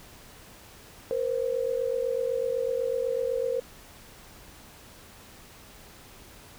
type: tone pair together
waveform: sine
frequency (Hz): 472 / 520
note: A#4 / C5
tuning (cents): +22 / -11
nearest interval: major second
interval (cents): 167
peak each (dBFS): -28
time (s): 1.11-3.6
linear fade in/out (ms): 0
effects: pink hiss -50 dBFS RMS until 6.58 s